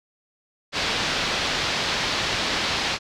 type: low-pass noise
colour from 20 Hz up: white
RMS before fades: -25 dBFS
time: 0.72-2.99 s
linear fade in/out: 50 ms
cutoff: 4700 Hz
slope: 24 dB/octave
effects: none